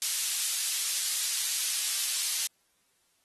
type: high-pass noise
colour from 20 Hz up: pink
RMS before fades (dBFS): -30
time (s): 0.02-2.47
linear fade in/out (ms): 0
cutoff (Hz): 4300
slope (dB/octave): 12
effects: white hiss -71 dBFS RMS until 3.24 s + AAC 32 kbps